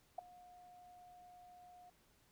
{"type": "tone with ADSR envelope", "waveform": "sine", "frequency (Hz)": 717, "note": "F5", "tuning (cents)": 45, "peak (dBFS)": -35, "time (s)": [0.18, 1.9], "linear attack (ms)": 8, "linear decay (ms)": 5, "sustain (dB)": -22, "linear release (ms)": 7, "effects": ["pink hiss -72 dBFS RMS until 2.31 s"]}